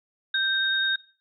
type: tone pair together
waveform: sine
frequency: 1568 / 3721 Hz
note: G6 / A#7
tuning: 0 / -4 cents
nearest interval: octave + minor third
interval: 1496 cents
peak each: -24 dBFS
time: 0.34-0.96 s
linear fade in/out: 5 ms
effects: noise-tail reverb RT60 0.4 s tail -20 dB re dry